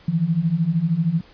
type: beating tone pair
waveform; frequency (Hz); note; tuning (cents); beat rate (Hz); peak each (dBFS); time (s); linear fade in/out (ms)
sine; 156.9 / 169.9; D#3 / F3; +15 / -47; 13; -22 / -19; 0.08-1.21; 5
effects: pink hiss -50 dBFS RMS until 1.33 s + resampled to 11025 Hz